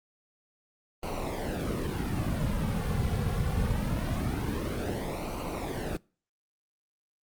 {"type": "noise with flanger", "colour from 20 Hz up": "brown", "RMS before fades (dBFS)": -30, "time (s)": [1.03, 5.97], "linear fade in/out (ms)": 2, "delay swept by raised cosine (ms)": [0.57, 3.27], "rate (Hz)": 0.23, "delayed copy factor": -0.8, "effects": ["noise-tail reverb RT60 0.4 s tail -26 dB re dry", "Opus 32 kbps"]}